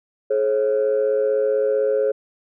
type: tone pair together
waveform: sine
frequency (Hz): 425.5 / 541.2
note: G#4 / C#5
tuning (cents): +42 / -42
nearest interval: major third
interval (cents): 416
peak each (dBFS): -18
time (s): 0.3-2.12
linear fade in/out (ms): 10
effects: tanh soft clip ceiling -12 dBFS